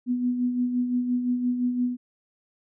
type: tone with tremolo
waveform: sine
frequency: 246.9 Hz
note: B3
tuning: in tune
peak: -20 dBFS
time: 0.06-1.97 s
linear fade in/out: 50 ms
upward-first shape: sine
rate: 5.8 Hz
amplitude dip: 50%
effects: none